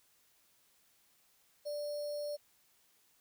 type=tone with sample-and-hold; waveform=sine; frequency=587.3 Hz; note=D5; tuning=in tune; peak=-36 dBFS; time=1.65-2.37 s; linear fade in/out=20 ms; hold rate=4900 Hz; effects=white hiss -70 dBFS RMS until 3.2 s